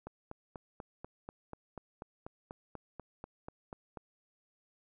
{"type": "click train", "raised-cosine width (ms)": 1, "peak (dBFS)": -29, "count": 17, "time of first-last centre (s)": [0.07, 3.972], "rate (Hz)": 4.1, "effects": []}